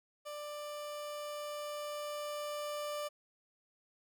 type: tone with level ramp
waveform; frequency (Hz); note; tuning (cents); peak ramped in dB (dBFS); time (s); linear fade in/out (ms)
30% pulse; 591; D5; +11; -39 to -34; 0.25-3.09; 20
effects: none